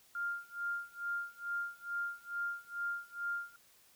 sine tone with tremolo, 1400 Hz, F6, 4 cents sharp, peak -33 dBFS, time 0.15-3.56 s, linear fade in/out 2 ms, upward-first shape sine, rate 2.3 Hz, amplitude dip 95%, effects white hiss -65 dBFS RMS until 3.95 s

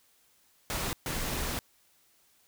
pink noise bursts at uneven times, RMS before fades -33 dBFS, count 2, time 0.7-0.93 / 1.06-1.59 s, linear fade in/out 0 ms, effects white hiss -66 dBFS RMS until 2.47 s

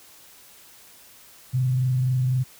sine tone with frequency modulation, 128.1 Hz, C3, 36 cents flat, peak -19 dBFS, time 1.53-2.44 s, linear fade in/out 20 ms, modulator 23.9 Hz, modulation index 0.22, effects white hiss -50 dBFS RMS until 2.59 s

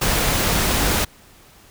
pink noise, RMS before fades -19 dBFS, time 0.01-1.05 s, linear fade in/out 10 ms, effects pink hiss -49 dBFS RMS until 1.7 s

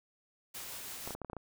white noise with tremolo, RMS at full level -43 dBFS, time 0.54-1.15 s, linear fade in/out 10 ms, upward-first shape triangle, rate 6.2 Hz, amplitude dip 25%
clicks, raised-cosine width 1 ms, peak -27 dBFS, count 8, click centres 1.075 / 1.107 / 1.15 / 1.217 / 1.247 / 1.299 / 1.332 / 1.367 s
effects none

